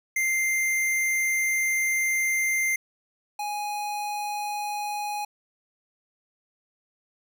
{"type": "tone pair in turn", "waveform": "square", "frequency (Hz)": [2093, 830.6], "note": ["C7", "G#5"], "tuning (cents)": [0, 0], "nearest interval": "octave + major third", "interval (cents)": 1600, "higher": "first", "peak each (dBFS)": [-23, -29], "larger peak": "first", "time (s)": [[0.16, 2.76], [3.39, 5.25]], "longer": "first", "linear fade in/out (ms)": 5, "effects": []}